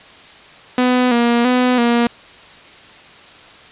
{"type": "tone with vibrato", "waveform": "sawtooth", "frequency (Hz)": 243.6, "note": "B3", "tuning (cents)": -24, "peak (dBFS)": -8, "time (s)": [0.78, 2.07], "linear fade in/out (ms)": 2, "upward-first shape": "square", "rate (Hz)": 1.5, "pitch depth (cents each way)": 48, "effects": ["white hiss -41 dBFS RMS until 3.71 s", "resampled to 8000 Hz"]}